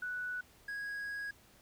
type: tone pair in turn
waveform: sine / triangle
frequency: 1480 / 1653 Hz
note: F#6 / G#6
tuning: 0 / -9 cents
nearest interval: major second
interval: 191 cents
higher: second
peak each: -36 / -36 dBFS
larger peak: neither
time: 0.02-0.41 / 0.68-1.31 s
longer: second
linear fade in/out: 5 ms
effects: pink hiss -63 dBFS RMS until 1.61 s